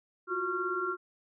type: tone cluster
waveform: sine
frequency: 349.9 / 367.6 / 1100 / 1378 Hz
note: F4 / F#4 / C#6 / F6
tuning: +3 / -11 / -14 / -24 cents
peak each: -39 / -35 / -39 / -32 dBFS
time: 0.27-0.97 s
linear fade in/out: 50 ms
effects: none